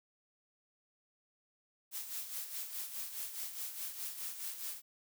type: noise with tremolo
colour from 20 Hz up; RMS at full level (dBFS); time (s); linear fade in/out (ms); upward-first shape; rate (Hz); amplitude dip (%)
blue; -40; 1.91-4.82; 50; sine; 4.8; 60
effects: none